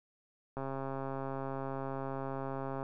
click train, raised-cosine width 1 ms, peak -25 dBFS, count 306, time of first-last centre 0.57-2.829 s, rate 135 Hz, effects none

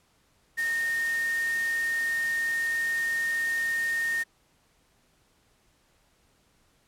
sine tone in noise, 1839 Hz, A#6, 24 cents flat, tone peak -25 dBFS, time 0.57-4.24 s, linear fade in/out 20 ms, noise white, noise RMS -40 dBFS, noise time 0.57-4.24 s, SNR +12 dB, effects pink hiss -66 dBFS RMS until 6.87 s + low-pass 12000 Hz 12 dB/octave

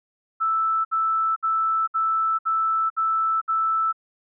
sine tone bursts, 1318.5 Hz, E6, in tune, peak -19 dBFS, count 7, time 0.4-3.928 s, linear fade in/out 20 ms, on 450 ms, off 63 ms, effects none

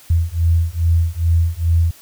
sine beating tone pair, 82.41 / 84.81 Hz, E2 / E2, 0 / +50 cents, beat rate 2.4 Hz, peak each -16 dBFS, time 0.1-1.91 s, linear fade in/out 5 ms, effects white hiss -45 dBFS RMS until 2.01 s

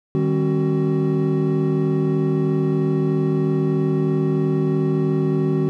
triangle tone cluster, 153.3 / 196.4 / 266.8 / 374.9 Hz, D#3 / G3 / C4 / F#4, -25 / +4 / +34 / +23 cents, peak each -18 / -24 / -22 / -20 dBFS, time 0.15-5.69 s, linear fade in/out 0 ms, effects none

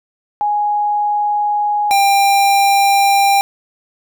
sine / square tone pair in turn, 830.6 / 794.8 Hz, G#5 / G5, 0 / +24 cents, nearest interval minor second, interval 76 cents, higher first, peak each -13 / -10 dBFS, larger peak second, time 0.41-1.91 / 1.91-3.41 s, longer neither, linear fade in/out 0 ms, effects none

